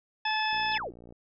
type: harmonic tone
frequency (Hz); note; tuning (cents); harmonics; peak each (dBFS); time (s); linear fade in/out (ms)
866; A5; -28; 1 / 2 / 3 / 4 / 6; -29 / -32 / -34 / -35 / -37; 0.25-0.78; 5
type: click train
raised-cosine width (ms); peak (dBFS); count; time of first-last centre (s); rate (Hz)
2; -36; 36; 0.53-1.124; 58.9
type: exponential sweep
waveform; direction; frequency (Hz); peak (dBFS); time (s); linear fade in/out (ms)
sine; down; 4978 to 261.6; -32; 0.71-0.92; 50
effects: none